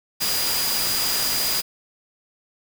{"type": "tone in noise", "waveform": "sine", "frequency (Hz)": 4887, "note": "D#8", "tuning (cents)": -32, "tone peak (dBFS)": -25, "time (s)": [0.2, 1.62], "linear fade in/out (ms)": 20, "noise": "white", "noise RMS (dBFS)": -24, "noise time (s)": [0.2, 1.62], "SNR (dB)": -4, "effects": []}